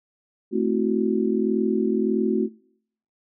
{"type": "chord", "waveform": "sine", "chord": "F# half-diminished seventh", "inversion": "first", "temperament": "equal with one note detuned", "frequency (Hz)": [220, 261.6, 328.3, 370], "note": ["A3", "C4", "E4", "F#4"], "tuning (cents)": [0, 0, -7, 0], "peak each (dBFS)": [-24, -27, -28, -23], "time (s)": [0.51, 2.49], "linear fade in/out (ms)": 50, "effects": ["noise-tail reverb RT60 0.7 s tail -25 dB re dry"]}